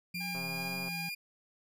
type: tone with pitch glide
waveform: 30% pulse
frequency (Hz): 2392 to 2418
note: D7 to D7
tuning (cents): +31 to +50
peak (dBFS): -34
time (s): 0.14-1.15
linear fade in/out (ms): 10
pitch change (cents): +19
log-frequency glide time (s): 0.33-0.47
type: tone with vibrato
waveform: sine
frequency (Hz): 174.61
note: F3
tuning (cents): 0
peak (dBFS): -40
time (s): 0.14-1.09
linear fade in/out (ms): 5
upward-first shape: triangle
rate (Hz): 2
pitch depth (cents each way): 71
type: tone with tremolo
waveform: sawtooth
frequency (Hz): 812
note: G#5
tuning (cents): -39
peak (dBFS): -39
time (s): 0.2-1.1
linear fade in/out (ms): 10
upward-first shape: sine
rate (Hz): 2.8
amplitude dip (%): 50
type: click train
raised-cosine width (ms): 1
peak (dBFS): -32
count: 72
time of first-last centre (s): 0.35-0.884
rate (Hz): 133
effects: none